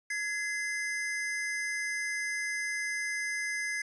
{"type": "tone pair together", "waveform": "square", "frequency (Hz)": [1680, 2061], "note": ["G#6", "C7"], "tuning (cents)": [19, -27], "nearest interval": "major third", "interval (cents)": 354, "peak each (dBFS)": [-36, -34], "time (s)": [0.1, 3.82], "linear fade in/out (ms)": 5, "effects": ["resampled to 24000 Hz"]}